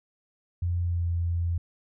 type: tone with pitch glide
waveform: sine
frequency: 87.31 to 85.51 Hz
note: F2 to F2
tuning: 0 to -36 cents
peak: -24 dBFS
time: 0.62-1.58 s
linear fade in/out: 5 ms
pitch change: -36 cents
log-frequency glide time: 0.81-1.07 s
effects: none